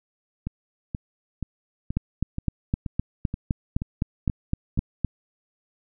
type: two click trains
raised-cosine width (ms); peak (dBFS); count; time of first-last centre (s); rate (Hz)
5; -16 / -10; 10 / 13; 0.47-4.776 / 1.97-5.047; 2.09 / 3.9
effects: none

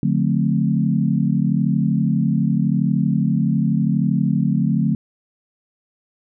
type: chord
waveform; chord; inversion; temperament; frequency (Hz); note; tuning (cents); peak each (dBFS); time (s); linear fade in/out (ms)
sine; D minor seventh; none; equal with one note detuned; 146.83 / 179.11 / 220 / 261.6; D3 / F3 / A3 / C4; 0 / +44 / 0 / 0; -20 / -20 / -20 / -25; 0.03-4.95; 2
effects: none

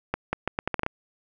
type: accelerating click train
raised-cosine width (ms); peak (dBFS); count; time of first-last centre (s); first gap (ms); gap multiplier
0.5; -10; 9; 0.14-0.864; 190; 0.77
effects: none

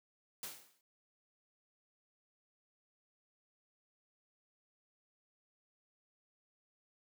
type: noise with exponential decay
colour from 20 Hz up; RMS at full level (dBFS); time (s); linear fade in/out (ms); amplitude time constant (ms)
white; -41; 0.43-0.81; 1; 82
effects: high-pass 150 Hz 12 dB/octave

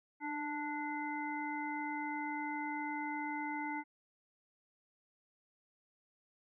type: harmonic tone with a mistuned harmonic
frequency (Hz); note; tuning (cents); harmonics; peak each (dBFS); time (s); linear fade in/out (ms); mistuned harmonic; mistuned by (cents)
293.7; D4; 0; 1 / 3 / 5 / 7; -41 / -40 / -48 / -43; 0.2-3.84; 50; 1; +29
effects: none

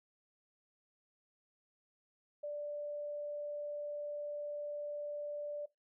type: tone with vibrato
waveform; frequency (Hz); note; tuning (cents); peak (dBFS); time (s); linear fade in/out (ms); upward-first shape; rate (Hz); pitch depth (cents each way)
sine; 587.3; D5; 0; -38; 2.43-5.66; 10; sine; 20; 9
effects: noise-tail reverb RT60 0.2 s tail -21 dB re dry

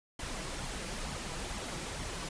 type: noise with flanger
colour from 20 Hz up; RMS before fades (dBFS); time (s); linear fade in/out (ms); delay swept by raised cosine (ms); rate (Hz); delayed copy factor
pink; -39; 0.19-2.29; 5; 0.91 to 6.11; 2.2; +0.5
effects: resampled to 22050 Hz

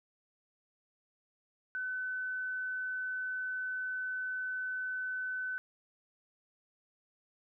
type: tone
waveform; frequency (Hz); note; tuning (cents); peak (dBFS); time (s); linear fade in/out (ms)
sine; 1511; F#6; +36; -34; 1.75-5.58; 0
effects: none

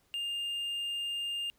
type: tone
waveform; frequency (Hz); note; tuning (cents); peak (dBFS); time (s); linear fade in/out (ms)
triangle; 2809; F7; +9; -31; 0.14-1.5; 0
effects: pink hiss -70 dBFS RMS until 1.58 s

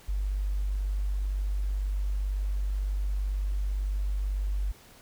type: tone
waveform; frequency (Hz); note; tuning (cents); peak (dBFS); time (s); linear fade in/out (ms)
sine; 49; G1; 0; -26; 0.08-4.72; 10
effects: pink hiss -54 dBFS RMS until 5.01 s

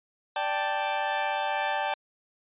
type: chord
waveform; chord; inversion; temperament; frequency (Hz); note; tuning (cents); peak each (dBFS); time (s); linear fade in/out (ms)
sawtooth; D suspended fourth; none; equal; 587.3 / 784 / 880; D5 / G5 / A5; 0 / 0 / 0; -29 / -26 / -26; 0.36-1.94; 2
effects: resampled to 8000 Hz

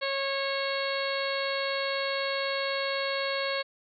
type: harmonic tone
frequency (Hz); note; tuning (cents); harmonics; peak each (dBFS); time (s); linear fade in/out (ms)
548; C#5; -20; 1 / 2 / 3 / 4 / 5 / 6 / 7 / 8; -31 / -36 / -36 / -36 / -40 / -41 / -39 / -37; 0.01-3.63; 20
effects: none

